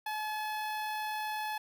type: tone with notch filter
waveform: sawtooth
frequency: 856 Hz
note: A5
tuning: 48 cents flat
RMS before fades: -36 dBFS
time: 0.06-1.58 s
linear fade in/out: 5 ms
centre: 7300 Hz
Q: 0.99
effects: none